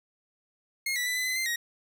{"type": "tone with pitch steps", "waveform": "sawtooth", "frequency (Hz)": [2147, 1962, 1993, 2011, 2029, 2081, 1888], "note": ["C7", "B6", "B6", "B6", "B6", "C7", "A#6"], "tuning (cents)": [44, -12, 15, 31, 46, -10, 22], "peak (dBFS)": -24, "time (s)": [0.86, 1.56], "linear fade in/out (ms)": 5, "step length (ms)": 100, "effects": []}